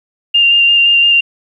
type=tone with vibrato; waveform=sine; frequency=2794 Hz; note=F7; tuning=in tune; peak=-6 dBFS; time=0.34-1.21 s; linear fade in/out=10 ms; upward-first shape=square; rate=5.8 Hz; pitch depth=11 cents each way; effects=8-bit